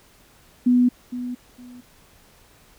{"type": "tone with echo", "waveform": "sine", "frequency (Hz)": 246.9, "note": "B3", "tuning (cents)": 0, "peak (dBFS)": -13, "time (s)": [0.66, 0.89], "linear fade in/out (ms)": 10, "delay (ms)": 460, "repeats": 2, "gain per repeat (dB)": -13, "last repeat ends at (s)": 1.81, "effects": ["pink hiss -54 dBFS RMS until 2.78 s"]}